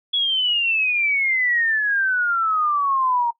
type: exponential sweep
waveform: sine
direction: down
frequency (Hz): 3391 to 932.3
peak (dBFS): -17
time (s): 0.13-3.31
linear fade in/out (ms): 10
effects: noise-tail reverb RT60 0.1 s tail -21 dB re dry